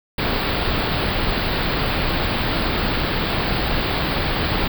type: band-stop noise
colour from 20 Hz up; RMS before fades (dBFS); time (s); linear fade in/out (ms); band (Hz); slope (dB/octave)
pink; -21; 0.18-4.68; 5; 4800 to 16000; 96
effects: none